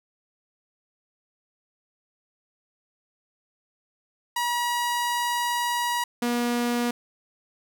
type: tone pair in turn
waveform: sawtooth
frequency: 961 / 240.2 Hz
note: B5 / B3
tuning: -48 / -48 cents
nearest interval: 2 octaves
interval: 2400 cents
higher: first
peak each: -20 / -19 dBFS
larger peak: second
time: 4.36-6.04 / 6.22-6.91 s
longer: first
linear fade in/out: 5 ms
effects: none